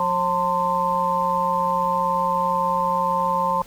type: harmonic tone with a mistuned harmonic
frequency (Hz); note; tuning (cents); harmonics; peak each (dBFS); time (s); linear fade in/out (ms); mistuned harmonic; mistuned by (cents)
179.6; F3; +49; 1 / 3 / 5 / 6; -31 / -27 / -22 / -22; 0-3.62; 2; 6; -62
effects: pink hiss -46 dBFS RMS until 3.66 s